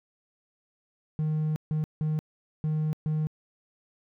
triangle tone bursts at uneven times, 154.6 Hz, D#3, 11 cents flat, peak -22 dBFS, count 5, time 1.19-1.56 / 1.71-1.84 / 2.01-2.19 / 2.64-2.93 / 3.06-3.27 s, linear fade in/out 0 ms, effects tanh soft clip ceiling -18 dBFS

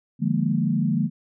sine chord, Bb dominant seventh, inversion first, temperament equal with one note detuned, 150 / 174.61 / 207.7 / 233.1 Hz, D3 / F3 / Ab3 / Bb3, +37 / 0 / 0 / 0 cents, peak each -25 dBFS, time 0.19-1.1 s, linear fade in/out 50 ms, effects none

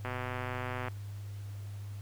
click train, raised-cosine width 0.5 ms, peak -22 dBFS, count 106, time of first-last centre 0.05-0.883 s, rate 126 Hz, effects added 101 Hz sine -39 dBFS peak until 2.01 s + pink hiss -58 dBFS RMS until 2.01 s

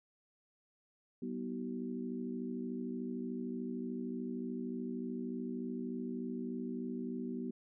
harmonic tone with a mistuned harmonic, 63.4 Hz, B1, 46 cents sharp, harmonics 3 / 4 / 5 / 6, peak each -44 / -39 / -48 / -45 dBFS, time 1.22-7.51 s, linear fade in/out 5 ms, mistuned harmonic 4, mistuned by -70 cents, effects none

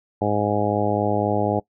harmonic tone, 103.83 Hz, G#2, in tune, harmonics 1 / 2 / 3 / 4 / 5 / 6 / 7 / 8, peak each -27 / -27 / -27 / -27 / -27 / -27 / -27 / -27 dBFS, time 0.21-1.6 s, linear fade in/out 10 ms, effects noise-tail reverb RT60 0.1 s tail -21 dB re dry

